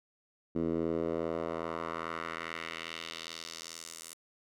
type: tone with band-pass filter sweep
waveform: 10% pulse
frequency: 82.41 Hz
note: E2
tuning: in tune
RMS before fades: -37 dBFS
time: 0.55-4.14 s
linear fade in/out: 10 ms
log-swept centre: 290 to 9100 Hz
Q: 1.5
effects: none